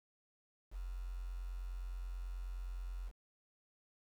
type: tone with quantisation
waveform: sine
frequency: 44.7 Hz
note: F1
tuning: 41 cents sharp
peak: -40 dBFS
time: 0.71-3.12 s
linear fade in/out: 50 ms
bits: 10
effects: none